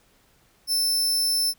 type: tone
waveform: sawtooth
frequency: 5300 Hz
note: E8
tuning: 9 cents sharp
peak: -18 dBFS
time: 0.67-1.54 s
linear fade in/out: 50 ms
effects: pink hiss -61 dBFS RMS until 1.58 s